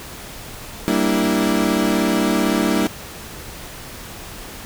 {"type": "chord", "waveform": "35% pulse", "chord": "E half-diminished seventh", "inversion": "first", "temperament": "equal", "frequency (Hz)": [196, 233.1, 293.7, 329.6], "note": ["G3", "Bb3", "D4", "E4"], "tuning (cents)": [0, 0, 0, 0], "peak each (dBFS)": -20, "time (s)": [0.88, 2.87], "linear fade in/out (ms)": 0, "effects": ["pink hiss -35 dBFS RMS until 4.65 s"]}